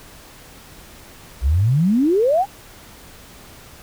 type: exponential sweep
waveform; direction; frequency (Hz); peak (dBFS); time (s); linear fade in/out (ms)
sine; up; 59.7 to 833; -13; 1.41-2.46; 50
effects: pink hiss -43 dBFS RMS until 3.82 s